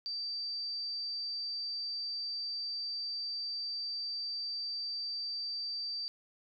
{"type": "tone", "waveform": "sine", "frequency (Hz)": 4655, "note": "D8", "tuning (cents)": -16, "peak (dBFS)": -35, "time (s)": [0.06, 6.08], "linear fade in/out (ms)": 0, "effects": []}